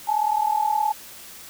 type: tone pair together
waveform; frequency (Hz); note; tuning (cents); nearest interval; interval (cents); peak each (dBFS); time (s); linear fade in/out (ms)
sine; 840.8 / 880; G#5 / A5; +21 / 0; minor second; 79; -21 / -23; 0.07-0.93; 20
effects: white hiss -42 dBFS RMS until 1.49 s